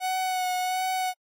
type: tone with vibrato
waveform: 45% pulse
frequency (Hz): 740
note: F#5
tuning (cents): 0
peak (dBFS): -25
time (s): 0-1.14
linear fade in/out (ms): 50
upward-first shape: sine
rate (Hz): 1.4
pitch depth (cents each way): 21
effects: AAC 64 kbps